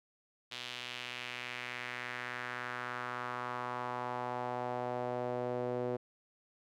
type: tone with band-pass filter sweep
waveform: sawtooth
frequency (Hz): 123.47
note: B2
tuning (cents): 0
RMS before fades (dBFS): -39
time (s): 0.51-5.97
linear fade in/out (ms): 10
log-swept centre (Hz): 3400 to 470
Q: 2.2
effects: none